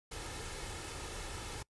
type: noise with comb filter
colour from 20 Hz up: pink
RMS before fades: -43 dBFS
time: 0.11-1.63 s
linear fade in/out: 10 ms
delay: 2.3 ms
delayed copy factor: +0.5
effects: noise-tail reverb RT60 0.1 s tail -23 dB re dry + resampled to 24000 Hz